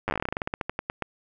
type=slowing click train; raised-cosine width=0.5 ms; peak=-12 dBFS; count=22; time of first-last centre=0.08-1.023 s; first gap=9 ms; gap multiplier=1.14; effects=none